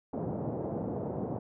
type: band-pass noise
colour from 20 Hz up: pink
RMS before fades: -35 dBFS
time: 0.13-1.39 s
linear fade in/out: 5 ms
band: 110 to 710 Hz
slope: 24 dB/octave
effects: none